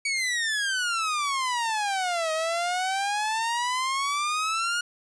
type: exponential two-way sweep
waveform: sawtooth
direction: down then up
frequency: 2269 to 628 to 1442 Hz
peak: -21 dBFS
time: 0.05-4.81 s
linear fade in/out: 5 ms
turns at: 2.32 s
effects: resampled to 22050 Hz + 10-bit